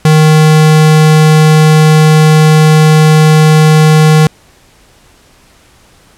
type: tone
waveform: square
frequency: 155.3 Hz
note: D#3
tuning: 3 cents flat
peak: -3 dBFS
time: 0.05-4.27 s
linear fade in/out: 2 ms
effects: pink hiss -44 dBFS RMS until 6.17 s + low-pass 11000 Hz 12 dB/octave